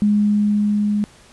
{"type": "tone with level ramp", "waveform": "sine", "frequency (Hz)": 207.7, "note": "G#3", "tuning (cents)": 0, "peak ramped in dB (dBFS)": [-12, -16], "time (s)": [0.02, 1.04], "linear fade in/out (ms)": 0, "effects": ["pink hiss -48 dBFS RMS until 1.32 s", "resampled to 24000 Hz"]}